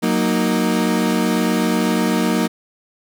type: chord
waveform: 35% pulse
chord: D# minor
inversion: first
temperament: equal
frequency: 185 / 233.1 / 311.1 Hz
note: F#3 / A#3 / D#4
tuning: 0 / 0 / 0 cents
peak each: -19 / -17 / -20 dBFS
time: 0.02-2.48 s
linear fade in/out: 20 ms
effects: none